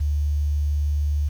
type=tone; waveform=sine; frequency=73.42 Hz; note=D2; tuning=in tune; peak=-19 dBFS; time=0-1.29 s; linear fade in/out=10 ms; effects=8-bit